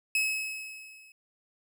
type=tone with level ramp; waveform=40% pulse; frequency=2573 Hz; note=E7; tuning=43 cents flat; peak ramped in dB=-22 to -52 dBFS; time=0.15-1.12 s; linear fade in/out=2 ms; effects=none